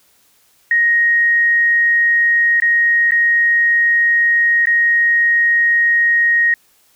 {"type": "tone with dropouts", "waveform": "sine", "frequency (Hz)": 1874, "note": "A#6", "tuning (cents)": 9, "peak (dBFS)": -10, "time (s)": [0.71, 6.54], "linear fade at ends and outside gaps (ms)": 2, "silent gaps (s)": [[2.601, 2.621], [3.109, 3.119], [4.656, 4.67]], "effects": ["white hiss -55 dBFS RMS until 6.95 s"]}